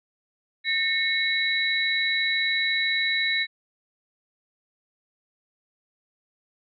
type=tone cluster; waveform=sine; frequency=1822 / 2188 / 3916 Hz; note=A#6 / C#7 / B7; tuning=-40 / -23 / -15 cents; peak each=-26 dBFS; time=0.64-3.47 s; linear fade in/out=50 ms; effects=none